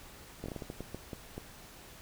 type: slowing click train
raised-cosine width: 2 ms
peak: -26 dBFS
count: 11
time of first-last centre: 0.44-1.38 s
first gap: 19 ms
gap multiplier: 1.33
effects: pink hiss -52 dBFS RMS until 2.01 s

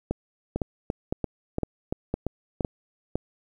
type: two click trains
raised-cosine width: 2 ms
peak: -12 / -13 dBFS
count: 7 / 7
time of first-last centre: 0.11-3.156 / 0.56-2.608 s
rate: 1.97 / 2.93 Hz
effects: 9-bit

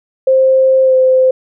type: tone with pitch glide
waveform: sine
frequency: 526 to 517.9 Hz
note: C5 to C5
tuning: +9 to -18 cents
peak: -6 dBFS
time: 0.27-1.31 s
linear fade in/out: 5 ms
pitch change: -27 cents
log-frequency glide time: 0.83-0.95 s
effects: none

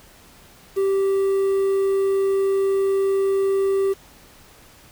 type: tone with quantisation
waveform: triangle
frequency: 390 Hz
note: G4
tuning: 9 cents flat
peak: -15 dBFS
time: 0.76-3.94 s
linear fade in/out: 20 ms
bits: 7
effects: pink hiss -49 dBFS RMS until 4.91 s

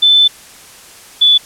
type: tone pair in turn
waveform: sine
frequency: 3520 / 3462 Hz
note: A7 / A7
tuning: 0 / -29 cents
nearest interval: unison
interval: 29 cents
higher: first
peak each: -5 dBFS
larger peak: neither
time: 0.02-0.28 / 1.21-1.38 s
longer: first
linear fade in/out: 10 ms
effects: white hiss -38 dBFS RMS until 1.45 s + low-pass 11000 Hz 12 dB/octave

